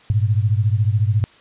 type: beating tone pair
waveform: sine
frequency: 102.1 / 116.1 Hz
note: G#2 / A#2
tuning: -29 / -7 cents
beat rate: 14 Hz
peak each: -16 / -19 dBFS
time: 0.1-1.24 s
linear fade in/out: 0 ms
effects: white hiss -49 dBFS RMS until 1.4 s + resampled to 8000 Hz